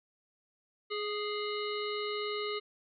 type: harmonic tone with a mistuned harmonic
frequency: 418.5 Hz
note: G#4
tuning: 13 cents sharp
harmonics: 1 / 3 / 5 / 7 / 9 / 10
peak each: -35 / -40 / -42 / -43 / -45 / -45 dBFS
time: 0.9-2.6 s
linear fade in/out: 20 ms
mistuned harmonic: 3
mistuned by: -21 cents
effects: none